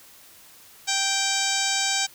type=harmonic tone with a mistuned harmonic; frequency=783 Hz; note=G5; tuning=2 cents flat; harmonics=1 / 2 / 3 / 4 / 5 / 6 / 7 / 8 / 9 / 10; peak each=-31 / -31 / -31 / -31 / -31 / -31 / -31 / -31 / -31 / -31 dBFS; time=0.87-2.07 s; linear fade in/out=20 ms; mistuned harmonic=5; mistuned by=-49 cents; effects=white hiss -50 dBFS RMS until 2.14 s